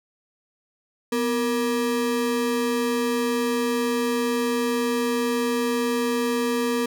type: ring-modulated tone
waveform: square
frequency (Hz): 357.1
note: F4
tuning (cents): +39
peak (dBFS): -19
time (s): 1.12-6.86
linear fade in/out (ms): 5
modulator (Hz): 109
effects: none